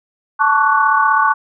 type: chord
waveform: sine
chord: D major seventh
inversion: second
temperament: equal with one note detuned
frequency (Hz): 880 / 1108.7 / 1144.5 / 1480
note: A5 / C#6 / D6 / F#6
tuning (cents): 0 / 0 / -45 / 0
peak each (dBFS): -16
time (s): 0.39-1.34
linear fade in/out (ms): 20
effects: none